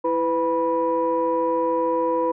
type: tone cluster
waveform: sine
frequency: 330.8 / 500 / 979 Hz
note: E4 / B4 / B5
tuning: +6 / +21 / -15 cents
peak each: -25 / -21 / -23 dBFS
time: 0.04-2.32 s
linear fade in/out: 10 ms
effects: tanh soft clip ceiling -11 dBFS